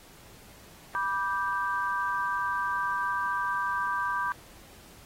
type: chord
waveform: sine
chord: G major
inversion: first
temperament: just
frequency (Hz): 980 / 1176 / 1568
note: B5 / D6 / G6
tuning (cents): -14 / +2 / 0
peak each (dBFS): -31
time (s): 0.95-4.32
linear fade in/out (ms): 0
effects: pink hiss -53 dBFS RMS until 5.05 s + AAC 48 kbps